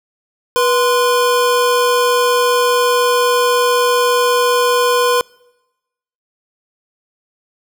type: tone pair together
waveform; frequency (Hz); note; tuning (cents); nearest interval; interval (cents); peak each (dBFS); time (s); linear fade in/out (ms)
square; 487.5 / 1034; B4 / C6; -23 / -21; octave + minor second; 1302; -14 / -16; 0.56-5.21; 0
effects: noise-tail reverb RT60 1.0 s tail -26 dB re dry